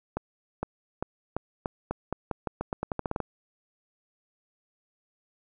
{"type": "accelerating click train", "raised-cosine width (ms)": 1, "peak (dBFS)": -15, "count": 18, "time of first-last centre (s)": [0.17, 3.203], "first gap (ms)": 460, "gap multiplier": 0.86, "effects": []}